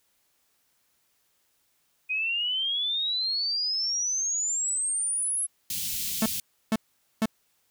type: exponential sweep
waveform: sine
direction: up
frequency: 2489 to 11000 Hz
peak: -25 dBFS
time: 2.09-5.47 s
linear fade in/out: 20 ms
type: band-stop noise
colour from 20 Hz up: white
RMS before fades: -31 dBFS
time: 5.7-6.4 s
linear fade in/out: 2 ms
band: 220 to 2700 Hz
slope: 24 dB/octave
type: tone bursts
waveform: 45% pulse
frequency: 220 Hz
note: A3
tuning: in tune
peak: -21 dBFS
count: 3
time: 6.22-7.257 s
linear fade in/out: 2 ms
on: 39 ms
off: 460 ms
effects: white hiss -70 dBFS RMS until 7.7 s